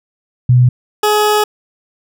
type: tone pair in turn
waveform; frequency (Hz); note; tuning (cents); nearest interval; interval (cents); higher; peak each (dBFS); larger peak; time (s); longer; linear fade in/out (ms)
sine / 20% pulse; 124.5 / 421.7; B2 / G#4; +14 / +26; octave + major sixth; 2112; second; -5; neither; 0.49-0.69 / 1.03-1.44; second; 5
effects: none